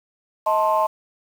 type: chord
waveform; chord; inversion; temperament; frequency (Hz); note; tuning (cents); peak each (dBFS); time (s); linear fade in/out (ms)
sine; A diminished; second; just; 633.6 / 880 / 1056; Eb5 / A5 / C6; +31 / 0 / +16; -20; 0.46-0.87; 10
effects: tanh soft clip ceiling -9 dBFS + 7-bit